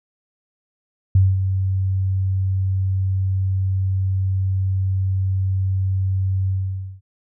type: tone with ADSR envelope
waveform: sine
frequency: 95.2 Hz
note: F#2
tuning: 50 cents sharp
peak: -9 dBFS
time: 1.15-7.01 s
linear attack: 4 ms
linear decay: 210 ms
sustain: -8 dB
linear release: 520 ms
effects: none